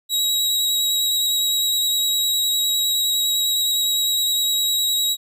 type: tone with vibrato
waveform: sawtooth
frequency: 3849 Hz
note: B7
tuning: 45 cents flat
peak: -15 dBFS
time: 0.09-5.17 s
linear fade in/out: 50 ms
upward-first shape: square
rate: 9.8 Hz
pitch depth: 12 cents each way
effects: none